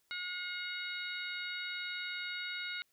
harmonic tone with a mistuned harmonic, 720 Hz, F#5, 47 cents flat, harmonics 2 / 3 / 4 / 5 / 6, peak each -42 / -42 / -48 / -44 / -49 dBFS, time 0.11-2.82 s, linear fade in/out 0 ms, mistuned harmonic 5, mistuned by +85 cents, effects white hiss -75 dBFS RMS until 2.92 s

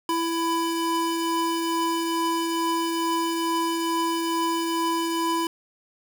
square tone pair together, 332.7 / 995.8 Hz, E4 / B5, +16 / +14 cents, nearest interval octave + perfect fifth, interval 1898 cents, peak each -26 / -27 dBFS, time 0.09-5.47 s, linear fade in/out 2 ms, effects none

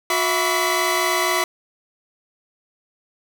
sawtooth tone cluster, 360.6 / 654 / 987 / 1140 / 2018 Hz, F#4 / E5 / B5 / C#6 / B6, -45 / -14 / -1 / +48 / +37 cents, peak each -21 dBFS, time 0.1-1.44 s, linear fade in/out 2 ms, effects none

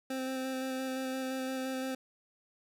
25% pulse tone with vibrato, 261.6 Hz, C4, in tune, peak -30 dBFS, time 0.1-1.95 s, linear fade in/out 5 ms, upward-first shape square, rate 5.8 Hz, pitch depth 11 cents each way, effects none

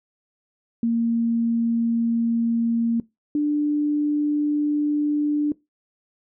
sine tone pair in turn, 231.5 / 295.7 Hz, A#3 / D4, -12 / +12 cents, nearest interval major third, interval 424 cents, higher second, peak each -18 dBFS, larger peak neither, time 0.83-3 / 3.35-5.52 s, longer neither, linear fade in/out 2 ms, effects noise-tail reverb RT60 0.2 s tail -21 dB re dry

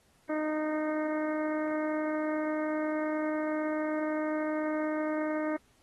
harmonic tone, 307.8 Hz, D#4, 19 cents flat, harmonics 1 / 2 / 3 / 4 / 5 / 6 / 7, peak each -31 / -33 / -42 / -42 / -45 / -46 / -48 dBFS, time 0.29-5.57 s, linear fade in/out 10 ms, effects pink hiss -67 dBFS RMS until 5.82 s + AAC 32 kbps

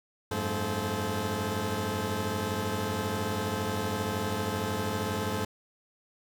20% pulse tone cluster, 89.2 / 101.9 / 222.7 / 430.5 / 522 Hz, F2 / G#2 / A3 / A4 / C5, +37 / -32 / +21 / -38 / -4 cents, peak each -32 / -29 / -33 / -30 / -32 dBFS, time 0.31-5.45 s, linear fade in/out 5 ms, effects none

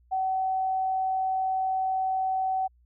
sine tone, 758 Hz, F#5, 42 cents sharp, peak -24 dBFS, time 0.11-2.68 s, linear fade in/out 20 ms, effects added 60 Hz sine -58 dBFS peak until 2.85 s

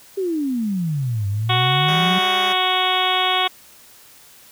sine exponential two-way sweep, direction down then up, 399.7 to 98 to 190.2 Hz, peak -19 dBFS, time 0.17-2.19 s, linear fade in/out 10 ms, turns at 1.27 s
harmonic tone, 370 Hz, F#4, in tune, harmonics 1 / 2 / 3 / 4 / 5 / 6 / 7 / 8 / 9 / 10, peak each -29 / -22 / -23 / -29 / -32 / -26 / -30 / -27 / -22 / -27 dBFS, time 1.49-3.48 s, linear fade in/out 10 ms
5% pulse tone with vibrato, 199.3 Hz, G3, 29 cents sharp, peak -17 dBFS, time 1.88-2.53 s, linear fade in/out 5 ms, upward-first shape sine, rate 5.8 Hz, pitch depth 10 cents each way
effects white hiss -47 dBFS RMS until 4.51 s

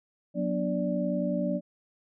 sine tone cluster, 183.2 / 241.1 / 292.2 / 584 Hz, F#3 / B3 / D4 / D5, -17 / -41 / -9 / -10 cents, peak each -30 / -32 / -33 / -31 dBFS, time 0.34-1.61 s, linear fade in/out 50 ms, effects none

